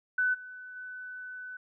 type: tone with level steps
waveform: sine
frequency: 1501 Hz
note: F#6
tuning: 24 cents sharp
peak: -24 / -42 / -39 dBFS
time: 0.18-1.57 s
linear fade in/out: 5 ms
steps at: 0.33 / 0.75 s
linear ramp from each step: 20 ms
effects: none